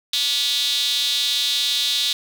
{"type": "tone with high-pass filter", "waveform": "square", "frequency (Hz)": 131.3, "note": "C3", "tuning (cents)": 6, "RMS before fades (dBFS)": -21, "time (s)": [0.13, 2.13], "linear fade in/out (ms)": 2, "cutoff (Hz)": 3700, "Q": 6.4, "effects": []}